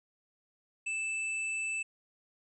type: tone with hard clipping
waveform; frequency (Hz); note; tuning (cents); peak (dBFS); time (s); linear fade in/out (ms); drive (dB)
sine; 2637; E7; 0; -33; 0.86-1.83; 10; 17
effects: resampled to 24000 Hz